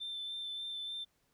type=tone with vibrato; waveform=sine; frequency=3552 Hz; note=A7; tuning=16 cents sharp; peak=-37 dBFS; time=0-1.05 s; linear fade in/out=20 ms; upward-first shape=sine; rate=3.4 Hz; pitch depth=14 cents each way; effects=tanh soft clip ceiling -35 dBFS + pink hiss -75 dBFS RMS until 1.33 s